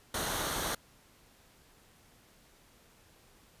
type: noise with comb filter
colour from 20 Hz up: pink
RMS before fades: -34 dBFS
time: 0.14-0.75 s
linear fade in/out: 5 ms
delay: 0.4 ms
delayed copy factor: -0.5
effects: pink hiss -62 dBFS RMS until 3.6 s + resampled to 32000 Hz